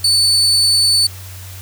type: tone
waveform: 35% pulse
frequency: 4490 Hz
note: C#8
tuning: 21 cents sharp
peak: -9 dBFS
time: 0.04-1.07 s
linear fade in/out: 5 ms
effects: added 93 Hz sine -31 dBFS peak until 1.61 s + white hiss -37 dBFS RMS until 1.61 s